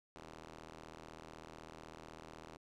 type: ring-modulated tone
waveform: 5% pulse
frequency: 80 Hz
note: D#2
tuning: 49 cents sharp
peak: -37 dBFS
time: 0.16-2.57 s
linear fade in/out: 0 ms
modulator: 338 Hz
effects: low-pass 8000 Hz 12 dB/octave